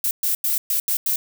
violet noise bursts at uneven times, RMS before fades -21 dBFS, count 6, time 0.04-0.11 / 0.23-0.35 / 0.44-0.58 / 0.7-0.8 / 0.88-0.97 / 1.06-1.16 s, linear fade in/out 2 ms, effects none

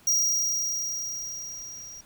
square tone with level ramp, 5710 Hz, F8, 37 cents sharp, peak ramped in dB -20 to -41 dBFS, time 0.07-2.01 s, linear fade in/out 5 ms, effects pink hiss -56 dBFS RMS until 2.05 s

